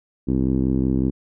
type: tone with low-pass filter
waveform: 10% pulse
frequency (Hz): 65.41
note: C2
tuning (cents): 0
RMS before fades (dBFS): -20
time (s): 0.27-1.11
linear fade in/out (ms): 20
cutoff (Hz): 290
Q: 2
effects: none